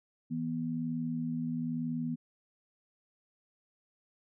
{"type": "tone pair together", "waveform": "sine", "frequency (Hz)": [162.5, 243.5], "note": ["E3", "B3"], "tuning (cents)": [-24, -24], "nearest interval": "perfect fifth", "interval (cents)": 700, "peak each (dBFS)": [-36, -33], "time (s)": [0.3, 2.16], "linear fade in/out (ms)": 20, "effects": []}